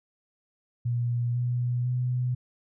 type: tone with pitch steps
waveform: sine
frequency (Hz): 120 / 122.45 / 124.95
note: B2 / B2 / B2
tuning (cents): -49 / -14 / +21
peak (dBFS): -24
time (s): 0.85-2.35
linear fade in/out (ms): 10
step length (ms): 500
effects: none